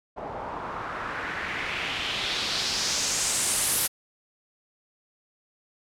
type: noise with low-pass filter sweep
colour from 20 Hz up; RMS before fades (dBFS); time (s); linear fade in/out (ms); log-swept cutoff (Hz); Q
white; -29; 0.16-3.88; 20; 720 to 12000; 2.3
effects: none